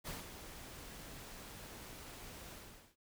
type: noise with ADSR envelope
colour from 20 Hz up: pink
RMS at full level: -43 dBFS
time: 0.04-2.96 s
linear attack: 32 ms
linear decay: 180 ms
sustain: -8 dB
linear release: 440 ms
effects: none